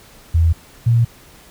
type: tone pair in turn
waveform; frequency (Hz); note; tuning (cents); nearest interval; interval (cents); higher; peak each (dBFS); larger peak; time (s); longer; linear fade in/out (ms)
sine; 82.41 / 116.92; E2 / A#2; 0 / +6; tritone; 606; second; -10; neither; 0.34-0.53 / 0.86-1.05; neither; 10
effects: pink hiss -45 dBFS RMS until 1.5 s